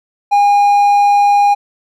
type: tone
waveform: triangle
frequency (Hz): 814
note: G#5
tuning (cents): -35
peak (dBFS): -5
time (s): 0.31-1.55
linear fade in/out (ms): 20
effects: none